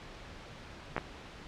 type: clicks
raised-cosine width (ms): 0.5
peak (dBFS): -16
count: 2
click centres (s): 0.965 / 0.98
effects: pink hiss -48 dBFS RMS until 1.47 s + low-pass 4000 Hz 12 dB/octave